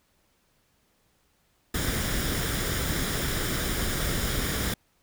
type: noise with comb filter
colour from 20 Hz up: pink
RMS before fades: -28 dBFS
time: 1.74-4.74 s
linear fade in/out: 5 ms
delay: 0.57 ms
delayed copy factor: +0.5
effects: pink hiss -68 dBFS RMS until 5.02 s